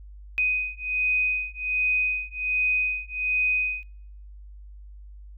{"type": "beating tone pair", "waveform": "sine", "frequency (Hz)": [2500, 2501.3], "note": ["D#7", "D#7"], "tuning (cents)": [8, 9], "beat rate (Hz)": 1.3, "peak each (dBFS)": -26, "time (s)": [0.38, 3.83], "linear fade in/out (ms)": 0, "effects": ["noise-tail reverb RT60 0.6 s tail -22 dB re dry", "added 50 Hz sine -41 dBFS peak until 5.37 s"]}